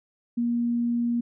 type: tone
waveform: sine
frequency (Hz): 237.2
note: A#3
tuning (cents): +30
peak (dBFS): -22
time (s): 0.37-1.21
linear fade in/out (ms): 10
effects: none

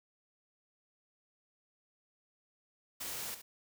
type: noise with echo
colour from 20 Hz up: white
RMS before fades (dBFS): -41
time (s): 3-3.35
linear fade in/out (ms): 10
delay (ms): 70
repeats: 1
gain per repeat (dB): -10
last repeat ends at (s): 3.42
effects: none

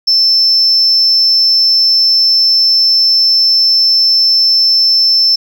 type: tone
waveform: sine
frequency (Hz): 5310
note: E8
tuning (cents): +12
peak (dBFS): -5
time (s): 0.07-5.36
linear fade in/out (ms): 10
effects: tanh soft clip ceiling -3 dBFS + 7-bit

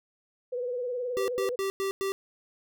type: tone with vibrato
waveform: sine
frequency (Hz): 493.9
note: B4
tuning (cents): 0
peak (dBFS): -29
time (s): 0.52-1.56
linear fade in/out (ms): 10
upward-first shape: sine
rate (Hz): 19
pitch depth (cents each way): 55
type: tone bursts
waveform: square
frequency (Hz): 389.5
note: G4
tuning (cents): -11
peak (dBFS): -28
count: 5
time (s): 1.17-2.12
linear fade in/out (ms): 0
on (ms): 110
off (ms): 100
effects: none

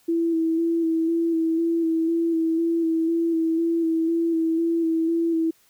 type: tone with vibrato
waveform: sine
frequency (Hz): 329.6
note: E4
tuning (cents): 0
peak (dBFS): -19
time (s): 0.08-5.51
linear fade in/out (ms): 10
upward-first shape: square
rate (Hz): 2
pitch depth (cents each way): 22
effects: white hiss -60 dBFS RMS until 5.69 s

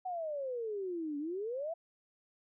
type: exponential two-way sweep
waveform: sine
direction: down then up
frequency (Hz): 755 to 283 to 689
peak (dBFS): -35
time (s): 0.05-1.74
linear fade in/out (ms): 10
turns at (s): 1.18
effects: none

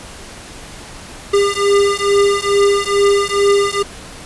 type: beating tone pair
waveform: square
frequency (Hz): 401.1 / 403.4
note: G4 / G4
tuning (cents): +40 / +50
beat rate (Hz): 2.3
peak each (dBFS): -15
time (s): 1.33-3.83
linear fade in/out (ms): 10
effects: pink hiss -34 dBFS RMS until 4.25 s + resampled to 24000 Hz

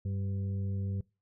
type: harmonic tone with a mistuned harmonic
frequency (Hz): 97.7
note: G2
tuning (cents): -5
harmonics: 1 / 2 / 4 / 5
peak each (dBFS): -31 / -40 / -51 / -53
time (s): 0.05-1.01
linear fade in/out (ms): 5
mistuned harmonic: 5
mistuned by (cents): +25
effects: noise-tail reverb RT60 0.3 s tail -24 dB re dry

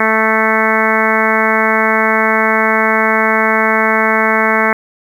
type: harmonic tone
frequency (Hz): 220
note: A3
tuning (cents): 0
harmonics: 1 / 2 / 3 / 4 / 5 / 6 / 7 / 8 / 9 / 10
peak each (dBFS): -19 / -19 / -19 / -19 / -19 / -19 / -19 / -19 / -19 / -19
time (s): 0-4.73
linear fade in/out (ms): 2
effects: 7-bit

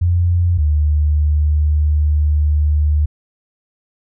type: tone pair in turn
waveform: sine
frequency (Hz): 87.31 / 75.04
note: F2 / D2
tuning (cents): 0 / +38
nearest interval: minor third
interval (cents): 262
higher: first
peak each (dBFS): -11 / -11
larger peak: neither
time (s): 0.01-0.58 / 0.58-3.06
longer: second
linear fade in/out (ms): 10
effects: none

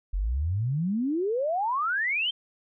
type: exponential sweep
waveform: sine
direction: up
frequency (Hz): 42.5 to 3202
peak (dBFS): -24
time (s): 0.13-2.31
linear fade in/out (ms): 10
effects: none

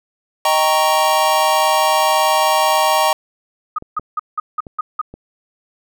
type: chord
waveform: square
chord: Eb dominant seventh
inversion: none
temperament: equal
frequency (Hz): 622.3 / 784 / 932.3 / 1108.7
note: Eb5 / G5 / Bb5 / Db6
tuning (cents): 0 / 0 / 0 / 0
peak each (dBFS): -19 / -19 / -18 / -20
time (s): 0.45-3.13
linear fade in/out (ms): 2
type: tone bursts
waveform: sine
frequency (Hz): 1244.5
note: D#6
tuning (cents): 0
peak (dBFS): -16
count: 7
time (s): 3.76-5.015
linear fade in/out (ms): 5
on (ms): 25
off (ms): 180
type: clicks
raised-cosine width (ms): 2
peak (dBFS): -21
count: 4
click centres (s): 3.824 / 3.996 / 4.668 / 5.14
effects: none

